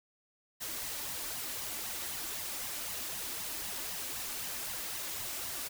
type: noise with flanger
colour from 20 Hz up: white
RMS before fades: -39 dBFS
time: 0.6-5.69 s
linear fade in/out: 20 ms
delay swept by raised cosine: 1 to 3.5 ms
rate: 3.9 Hz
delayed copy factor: +0.55
effects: none